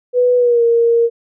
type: tone with pitch glide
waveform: sine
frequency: 493.9 to 466.2 Hz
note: B4 to A#4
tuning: 0 to 0 cents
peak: -9 dBFS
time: 0.13-1.1 s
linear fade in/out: 50 ms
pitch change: -100 cents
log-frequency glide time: 0.37-0.63 s
effects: none